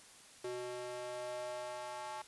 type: tone with high-pass filter sweep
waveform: square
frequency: 123.47 Hz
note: B2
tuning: in tune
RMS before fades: -43 dBFS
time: 0.44-2.22 s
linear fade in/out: 5 ms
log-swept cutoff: 410 to 850 Hz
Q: 3.7
effects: white hiss -58 dBFS RMS until 2.27 s + resampled to 24000 Hz